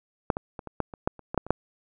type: clicks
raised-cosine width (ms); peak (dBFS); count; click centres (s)
1; -7 / -16 / -22 / -23 / -11 / -25 / -9 / -30 / -17 / -7 / -25 / -6; 12; 0.302 / 0.369 / 0.592 / 0.673 / 0.803 / 0.938 / 1.075 / 1.193 / 1.345 / 1.377 / 1.466 / 1.506
effects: none